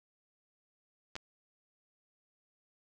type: clicks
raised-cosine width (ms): 0.2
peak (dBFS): -23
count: 2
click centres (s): 1.155 / 1.164
effects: none